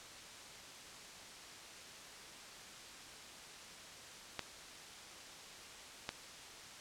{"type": "clicks", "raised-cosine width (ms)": 0.2, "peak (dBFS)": -20, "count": 2, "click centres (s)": [4.393, 6.091], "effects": ["white hiss -52 dBFS RMS until 6.8 s", "low-pass 7000 Hz 12 dB/octave"]}